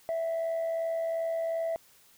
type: tone with amplitude modulation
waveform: sine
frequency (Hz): 659.3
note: E5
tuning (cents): 0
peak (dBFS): -24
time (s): 0.09-1.76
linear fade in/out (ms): 0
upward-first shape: sine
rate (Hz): 82.7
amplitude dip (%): 45
effects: tanh soft clip ceiling -26 dBFS + white hiss -60 dBFS RMS until 2.17 s